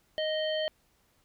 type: harmonic tone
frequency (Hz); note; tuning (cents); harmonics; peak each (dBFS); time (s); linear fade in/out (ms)
622.3; D#5; 0; 1 / 3 / 5 / 7; -29 / -39 / -35 / -44; 0.18-0.68; 0
effects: pink hiss -69 dBFS RMS until 1.24 s